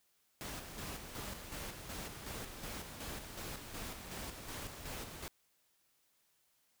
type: noise with tremolo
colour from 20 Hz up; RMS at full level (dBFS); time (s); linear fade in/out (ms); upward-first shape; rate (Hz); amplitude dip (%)
pink; -44; 0.41-5.28; 0; square; 2.7; 45
effects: white hiss -75 dBFS RMS until 6.8 s